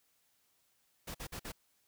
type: noise bursts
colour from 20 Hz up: pink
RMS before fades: -43 dBFS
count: 4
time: 1.07-1.521 s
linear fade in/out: 10 ms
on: 76 ms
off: 49 ms
effects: white hiss -74 dBFS RMS until 1.87 s